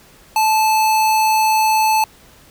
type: tone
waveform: square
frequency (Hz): 872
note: A5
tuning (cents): -16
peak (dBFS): -13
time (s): 0.36-2.04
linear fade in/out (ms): 2
effects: pink hiss -47 dBFS RMS until 2.5 s